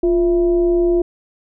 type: tone with frequency modulation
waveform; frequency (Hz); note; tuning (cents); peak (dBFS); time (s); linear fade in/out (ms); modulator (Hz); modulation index
sine; 349.2; F4; 0; -12; 0.03-1.02; 5; 314; 0.41
effects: none